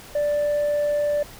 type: tone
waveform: sine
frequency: 587.3 Hz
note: D5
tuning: in tune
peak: -17 dBFS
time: 0.15-1.23 s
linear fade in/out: 5 ms
effects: tanh soft clip ceiling -18 dBFS + pink hiss -43 dBFS RMS until 1.39 s